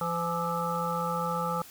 harmonic tone with a mistuned harmonic, 170.2 Hz, F3, 44 cents flat, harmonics 1 / 3 / 5 / 7 / 8, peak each -34 / -34 / -34 / -34 / -34 dBFS, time 0.01-1.62 s, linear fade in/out 2 ms, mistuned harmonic 8, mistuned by -72 cents, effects white hiss -49 dBFS RMS until 1.7 s

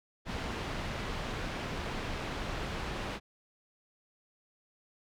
pink low-pass noise, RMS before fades -37 dBFS, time 0.25-3.2 s, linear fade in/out 50 ms, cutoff 3500 Hz, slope 12 dB/octave, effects none

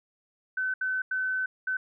sine tone bursts at uneven times, 1519 Hz, F#6, 45 cents sharp, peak -26 dBFS, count 4, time 0.57-0.74 / 0.81-1.02 / 1.11-1.46 / 1.67-1.77 s, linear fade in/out 5 ms, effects none

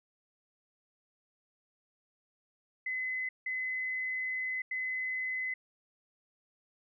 sine tone bursts at uneven times, 2030 Hz, B6, 47 cents sharp, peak -32 dBFS, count 3, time 2.86-3.29 / 3.46-4.62 / 4.71-5.54 s, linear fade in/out 5 ms, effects none

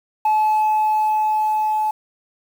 sine tone with level ramp, 860 Hz, A5, 40 cents flat, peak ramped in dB -11 to -16 dBFS, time 0.25-1.91 s, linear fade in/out 5 ms, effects tanh soft clip ceiling -13 dBFS + 7-bit

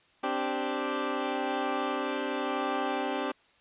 15% pulse chord, C suspended second, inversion none, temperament equal, 261.6 / 293.7 / 392 Hz, C4 / D4 / G4, 0 / 0 / 0 cents, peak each -27 dBFS, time 0.23-3.32 s, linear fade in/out 10 ms, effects white hiss -63 dBFS RMS until 3.6 s + resampled to 8000 Hz

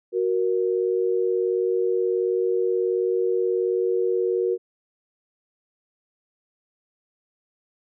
sine tone pair together, 370 / 468.6 Hz, F#4 / A#4, 0 / +9 cents, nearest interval major third, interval 409 cents, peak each -22 / -23 dBFS, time 0.12-4.58 s, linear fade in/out 50 ms, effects none

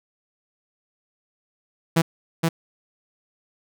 sawtooth tone with echo, 164.81 Hz, E3, in tune, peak -11 dBFS, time 1.96-2.02 s, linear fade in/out 10 ms, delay 470 ms, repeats 1, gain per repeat -3 dB, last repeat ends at 2.49 s, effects none

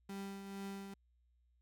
35% pulse tone with tremolo, 196.8 Hz, G3, 7 cents sharp, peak -40 dBFS, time 0.09-0.94 s, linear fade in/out 5 ms, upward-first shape triangle, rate 2.2 Hz, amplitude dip 50%, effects added 60 Hz sine -70 dBFS peak until 1.61 s

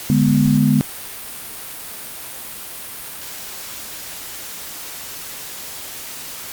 sine chord, G# diminished, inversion second, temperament equal, 146.83 / 207.7 / 246.9 Hz, D3 / G#3 / B3, 0 / 0 / 0 cents, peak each -16 dBFS, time 0.1-0.81 s, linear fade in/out 0 ms, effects white hiss -32 dBFS RMS until 6.52 s + Opus 48 kbps

